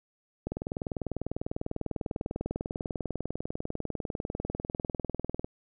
click train, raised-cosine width 2 ms, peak -19 dBFS, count 101, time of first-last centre 0.47-5.445 s, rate 20.1 Hz, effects none

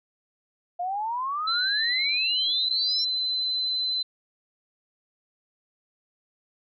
sine exponential sweep, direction up, 692 to 5600 Hz, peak -26 dBFS, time 0.79-3.05 s, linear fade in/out 10 ms
sine tone, 4044 Hz, B7, 40 cents sharp, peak -24 dBFS, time 1.47-4.03 s, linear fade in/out 10 ms
effects none

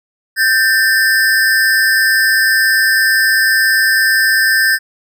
square ring-modulated tone, 1679 Hz, G#6, 18 cents sharp, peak -7 dBFS, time 0.36-4.79 s, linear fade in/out 50 ms, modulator 110 Hz, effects none

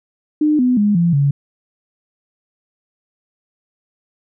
sine tone with pitch steps, 302.7 / 250.2 / 206.8 / 170.87 / 141.21 Hz, D#4 / B3 / G#3 / F3 / C#3, -48 / +23 / -7 / -38 / +32 cents, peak -11 dBFS, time 0.41-1.31 s, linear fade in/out 5 ms, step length 180 ms, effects none

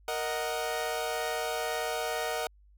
sawtooth chord, D# minor, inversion second, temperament equal, 466.2 / 622.3 / 740 Hz, A#4 / D#5 / F#5, 0 / 0 / 0 cents, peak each -31 dBFS, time 0.08-2.47 s, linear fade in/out 2 ms, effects added 50 Hz sine -56 dBFS peak until 2.77 s

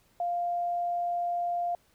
sine tone, 698.5 Hz, F5, in tune, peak -27 dBFS, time 0.2-1.75 s, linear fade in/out 2 ms, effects pink hiss -66 dBFS RMS until 1.94 s

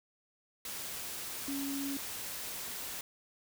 sine tone in noise, 277.2 Hz, C#4, in tune, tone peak -35 dBFS, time 1.48-1.97 s, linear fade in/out 2 ms, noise white, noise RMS -41 dBFS, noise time 0.65-3.01 s, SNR +3 dB, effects none

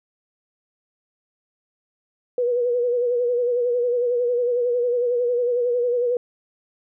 sine tone with vibrato, 486.2 Hz, B4, 27 cents flat, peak -18 dBFS, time 2.38-6.17 s, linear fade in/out 2 ms, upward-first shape sine, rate 11 Hz, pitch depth 46 cents each way, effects none

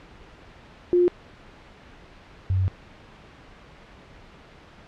sine tone pair in turn, 354.3 / 93.84 Hz, F4 / F#2, +25 / +25 cents, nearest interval octave + major seventh, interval 2300 cents, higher first, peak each -15 / -19 dBFS, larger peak first, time 0.93-1.08 / 2.5-2.68 s, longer second, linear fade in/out 0 ms, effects pink hiss -48 dBFS RMS until 4.87 s + low-pass 3000 Hz 12 dB/octave

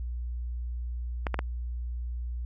clicks, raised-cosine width 0.5 ms, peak -14 dBFS, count 3, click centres 1.268 / 1.343 / 1.391 s, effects added 60 Hz sine -31 dBFS peak until 2.45 s

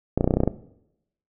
clicks, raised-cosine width 2 ms, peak -6 dBFS, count 10, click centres 0.176 / 0.209 / 0.243 / 0.276 / 0.308 / 0.339 / 0.37 / 0.404 / 0.435 / 0.476 s, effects noise-tail reverb RT60 0.8 s tail -17 dB re dry

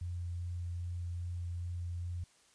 sine tone with vibrato, 87.31 Hz, F2, in tune, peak -36 dBFS, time 0.01-2.24 s, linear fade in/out 5 ms, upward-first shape sine, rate 2.5 Hz, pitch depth 10 cents each way, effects white hiss -66 dBFS RMS until 2.54 s + resampled to 22050 Hz

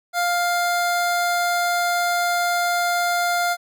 25% pulse tone, 701 Hz, F5, 6 cents sharp, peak -15 dBFS, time 0.13-3.57 s, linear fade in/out 50 ms, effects none

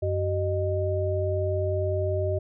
sine tone cluster, 92.2 / 380.6 / 615 Hz, F#2 / F#4 / D#5, -6 / +49 / -20 cents, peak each -26 / -30 / -28 dBFS, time 0.02-2.39 s, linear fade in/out 10 ms, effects none

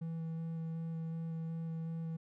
triangle tone with vibrato, 163.5 Hz, E3, 14 cents flat, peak -35 dBFS, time 0.01-2.17 s, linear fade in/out 10 ms, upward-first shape square, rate 2.7 Hz, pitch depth 8 cents each way, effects none

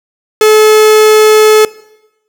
45% pulse tone, 430.8 Hz, A4, 37 cents flat, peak -3 dBFS, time 0.41-1.65 s, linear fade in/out 2 ms, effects noise-tail reverb RT60 0.9 s tail -20 dB re dry

